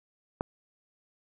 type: click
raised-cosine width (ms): 1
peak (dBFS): -15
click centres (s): 0.409
effects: none